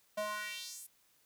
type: tone with high-pass filter sweep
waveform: square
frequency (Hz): 210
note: G#3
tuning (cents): +19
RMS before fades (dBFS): -41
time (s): 0.17-0.87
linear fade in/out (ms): 10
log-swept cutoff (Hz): 550 to 11000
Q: 2.4
effects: white hiss -70 dBFS RMS until 1.25 s